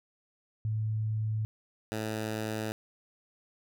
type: tone pair in turn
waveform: sine / 10% pulse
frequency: 108.9 / 108.9 Hz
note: A2 / A2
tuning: -17 / -17 cents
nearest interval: unison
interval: 0 cents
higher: neither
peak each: -28 / -24 dBFS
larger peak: second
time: 0.65-1.45 / 1.92-2.72 s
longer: neither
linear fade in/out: 0 ms
effects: none